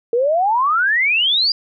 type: exponential sweep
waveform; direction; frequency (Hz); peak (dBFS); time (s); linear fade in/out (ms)
sine; up; 454.9 to 4886; -13; 0.13-1.52; 2
effects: none